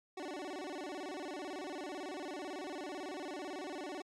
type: tone with vibrato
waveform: 25% pulse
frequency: 332.5 Hz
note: E4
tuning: 15 cents sharp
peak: -37 dBFS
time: 0.17-4.02 s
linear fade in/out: 5 ms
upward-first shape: square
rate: 18 Hz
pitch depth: 210 cents each way
effects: low-pass 7000 Hz 12 dB/octave + MP3 96 kbps